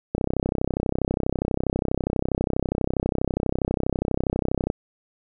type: click train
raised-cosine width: 2 ms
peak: -9 dBFS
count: 148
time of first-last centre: 0.15-4.701 s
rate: 32.3 Hz
effects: none